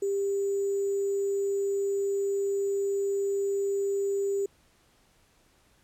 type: tone with sample-and-hold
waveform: sine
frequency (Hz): 396.8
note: G4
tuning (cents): +21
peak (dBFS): -25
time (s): 0.02-4.46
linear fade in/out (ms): 5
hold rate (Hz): 7350
effects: pink hiss -64 dBFS RMS until 5.83 s + low-pass 12000 Hz 12 dB/octave